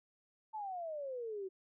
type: exponential sweep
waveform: sine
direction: down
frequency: 890 to 370 Hz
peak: -39 dBFS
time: 0.53-1.49 s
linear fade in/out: 20 ms
effects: none